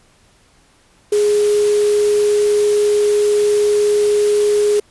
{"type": "tone in noise", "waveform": "sine", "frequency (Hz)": 415.3, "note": "G#4", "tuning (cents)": 0, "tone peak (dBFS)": -11, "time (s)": [1.12, 4.8], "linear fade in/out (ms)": 5, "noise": "white", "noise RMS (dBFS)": -28, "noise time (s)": [1.12, 4.8], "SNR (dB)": 14, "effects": ["pink hiss -53 dBFS RMS until 4.9 s", "resampled to 24000 Hz"]}